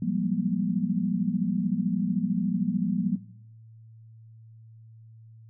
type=tone cluster; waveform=sine; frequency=173.5 / 189.2 / 202.7 / 239.1 Hz; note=F3 / F#3 / G#3 / A#3; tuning=-11 / +39 / -42 / +44 cents; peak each=-30 dBFS; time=0.02-3.16 s; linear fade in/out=5 ms; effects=noise-tail reverb RT60 0.8 s tail -17 dB re dry + added 112 Hz sine -47 dBFS peak until 5.49 s